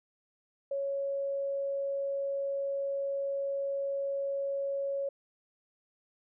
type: tone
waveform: sine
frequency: 554.4 Hz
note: C#5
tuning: in tune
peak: -30 dBFS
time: 0.71-5.09 s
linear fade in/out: 5 ms
effects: none